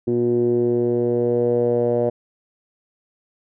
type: tone with low-pass filter sweep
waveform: 10% pulse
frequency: 120 Hz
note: B2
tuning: 49 cents flat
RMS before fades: -19 dBFS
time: 0.07-2.1 s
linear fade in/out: 10 ms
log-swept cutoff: 330 to 560 Hz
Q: 4.4
effects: none